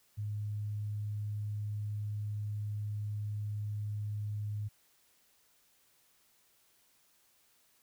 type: tone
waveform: sine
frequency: 104.6 Hz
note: G#2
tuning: 13 cents sharp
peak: -34 dBFS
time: 0.17-4.69 s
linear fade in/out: 20 ms
effects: white hiss -69 dBFS RMS until 7.82 s